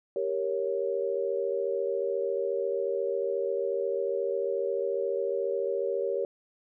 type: chord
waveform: sine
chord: G diminished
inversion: none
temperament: equal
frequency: 392 / 466.2 / 554.4 Hz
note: G4 / Bb4 / Db5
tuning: 0 / 0 / 0 cents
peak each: -31 dBFS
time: 0.16-6.25 s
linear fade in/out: 2 ms
effects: none